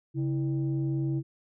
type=tone pair together; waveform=sine; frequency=137.2 / 327 Hz; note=C#3 / E4; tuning=-17 / -14 cents; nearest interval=octave + minor third; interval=1503 cents; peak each=-26 / -30 dBFS; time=0.14-1.23 s; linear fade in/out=50 ms; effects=tanh soft clip ceiling -21 dBFS